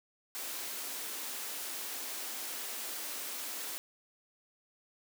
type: high-pass noise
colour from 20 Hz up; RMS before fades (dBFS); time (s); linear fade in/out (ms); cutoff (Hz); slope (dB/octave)
white; -40; 0.35-3.78; 0; 230; 48
effects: none